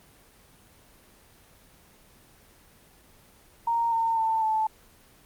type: tone with pitch steps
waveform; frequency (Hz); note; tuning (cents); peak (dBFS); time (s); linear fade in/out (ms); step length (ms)
sine; 929 / 910.4 / 892.2 / 874.3; A#5 / A#5 / A5 / A5; -6 / -41 / +24 / -11; -22; 3.67-4.67; 5; 250
effects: pink hiss -56 dBFS RMS until 5.25 s + Opus 24 kbps